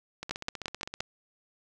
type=two click trains; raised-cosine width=0.2 ms; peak=-14 / -20 dBFS; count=5 / 13; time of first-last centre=0.31-1.006 / 0.23-1.004 s; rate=5.75 / 15.5 Hz; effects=none